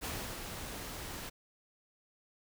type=noise with ADSR envelope; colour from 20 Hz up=pink; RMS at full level=-38 dBFS; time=0.01-1.3 s; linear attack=34 ms; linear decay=310 ms; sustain=-5 dB; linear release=15 ms; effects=none